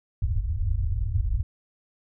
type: low-pass noise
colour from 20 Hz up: white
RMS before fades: -25 dBFS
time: 0.22-1.43 s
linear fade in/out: 5 ms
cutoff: 110 Hz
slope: 96 dB/octave
effects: none